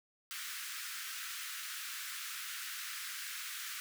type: high-pass noise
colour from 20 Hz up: pink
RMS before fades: -43 dBFS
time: 0.31-3.8 s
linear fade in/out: 0 ms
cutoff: 1300 Hz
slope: 48 dB/octave
effects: none